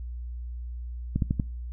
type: clicks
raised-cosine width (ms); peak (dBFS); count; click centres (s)
5; -12; 4; 1.16 / 1.222 / 1.309 / 1.398
effects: noise-tail reverb RT60 0.4 s tail -23 dB re dry + added 60 Hz sine -33 dBFS peak until 1.72 s